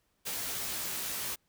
white noise with comb filter, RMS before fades -36 dBFS, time 0.25-1.36 s, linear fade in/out 20 ms, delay 16 ms, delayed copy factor +0.7, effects pink hiss -75 dBFS RMS until 1.48 s

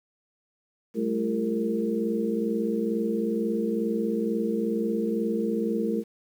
sine tone cluster, 194.9 / 217.1 / 337.9 / 394.5 / 458.1 Hz, G3 / A3 / E4 / G4 / A#4, -10 / -23 / +43 / +11 / -30 cents, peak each -36 / -27 / -31 / -36 / -29 dBFS, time 0.94-6.04 s, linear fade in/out 50 ms, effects 9-bit

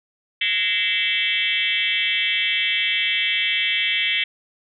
sine tone with frequency modulation, 2667 Hz, E7, 20 cents sharp, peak -18 dBFS, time 0.41-4.24 s, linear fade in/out 5 ms, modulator 202 Hz, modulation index 3.8, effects none

